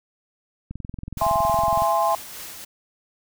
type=click train; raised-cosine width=5 ms; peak=-20 dBFS; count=25; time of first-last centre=0.71-1.821 s; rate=21.6 Hz
type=noise with tremolo; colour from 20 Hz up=white; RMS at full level=-36 dBFS; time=1.17-2.65 s; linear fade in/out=10 ms; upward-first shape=triangle; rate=3.4 Hz; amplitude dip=35%
type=chord; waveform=sine; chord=E augmented; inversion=none; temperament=equal with one note detuned; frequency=672.7 / 830.6 / 1046.5 Hz; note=E5 / G#5 / B#5; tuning=+35 / 0 / 0 cents; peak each=-22 dBFS; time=1.21-2.15 s; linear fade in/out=2 ms
effects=none